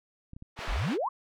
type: clicks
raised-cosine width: 5 ms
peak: -32 dBFS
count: 6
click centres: 0.334 / 0.365 / 0.424 / 0.591 / 0.678 / 0.722 s
type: band-pass noise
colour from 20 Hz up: pink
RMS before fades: -38 dBFS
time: 0.56-0.98 s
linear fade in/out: 50 ms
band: 590 to 3100 Hz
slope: 12 dB/octave
type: exponential sweep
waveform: sine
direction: up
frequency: 31.85 to 1168 Hz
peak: -27 dBFS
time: 0.68-1.09 s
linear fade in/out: 10 ms
effects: none